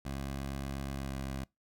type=tone with pitch glide; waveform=15% pulse; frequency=68.3 to 67.17 Hz; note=C#2 to C2; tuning=-25 to +46 cents; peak=-30 dBFS; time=0.05-1.44 s; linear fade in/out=5 ms; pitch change=-29 cents; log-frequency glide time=0.94-1.14 s; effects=noise-tail reverb RT60 0.2 s tail -25 dB re dry